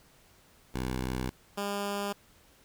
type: tone pair in turn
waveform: 10% pulse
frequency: 63.6 / 201.9 Hz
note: C2 / G#3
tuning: -48 / -49 cents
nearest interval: octave + minor sixth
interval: 1999 cents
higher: second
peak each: -23 dBFS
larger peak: neither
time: 0.74-1.3 / 1.57-2.13 s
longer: neither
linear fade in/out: 10 ms
effects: pink hiss -61 dBFS RMS until 2.64 s